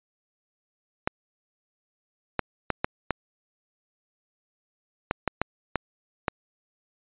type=clicks; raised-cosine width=0.5 ms; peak=-8 dBFS; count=10; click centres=1.075 / 2.393 / 2.703 / 2.845 / 3.107 / 5.111 / 5.277 / 5.416 / 5.757 / 6.282 s; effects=resampled to 8000 Hz